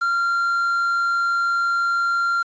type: tone with quantisation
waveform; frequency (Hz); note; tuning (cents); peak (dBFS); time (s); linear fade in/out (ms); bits
triangle; 1383; F6; -17; -16; 0.01-2.43; 10; 7
effects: resampled to 16000 Hz